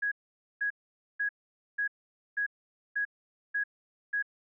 sine tone bursts, 1661.2 Hz, G#6, in tune, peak -27 dBFS, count 8, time 0.02-4.226 s, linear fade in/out 10 ms, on 97 ms, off 490 ms, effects none

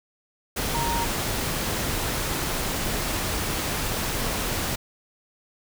sine tone in noise, 932.3 Hz, A#5, in tune, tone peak -26 dBFS, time 0.74-1.05 s, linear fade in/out 10 ms, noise pink, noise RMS -27 dBFS, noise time 0.56-4.76 s, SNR -2 dB, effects none

